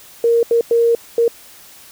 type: tone bursts at uneven times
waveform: sine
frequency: 466.2 Hz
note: A#4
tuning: in tune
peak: -10 dBFS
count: 4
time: 0.24-0.43 / 0.51-0.61 / 0.71-0.95 / 1.18-1.28 s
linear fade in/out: 2 ms
effects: white hiss -42 dBFS RMS until 1.91 s